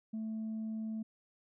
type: tone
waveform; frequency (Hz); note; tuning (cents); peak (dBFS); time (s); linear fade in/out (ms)
sine; 220; A3; 0; -34; 0.13-1.03; 10
effects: tanh soft clip ceiling -34 dBFS